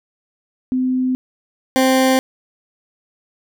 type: tone pair in turn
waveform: sine / 20% pulse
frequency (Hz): 256.1 / 261.6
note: C4 / C4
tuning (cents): -37 / 0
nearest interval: unison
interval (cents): 37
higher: second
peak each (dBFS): -15 / -7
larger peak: second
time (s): 0.72-1.15 / 1.76-2.19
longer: neither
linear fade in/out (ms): 0
effects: none